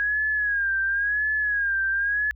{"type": "tone with vibrato", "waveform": "sine", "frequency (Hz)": 1645, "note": "G#6", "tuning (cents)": -17, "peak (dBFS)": -21, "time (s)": [0, 2.31], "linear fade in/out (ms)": 0, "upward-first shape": "sine", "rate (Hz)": 0.95, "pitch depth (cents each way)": 80, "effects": ["added 60 Hz sine -44 dBFS peak until 2.35 s"]}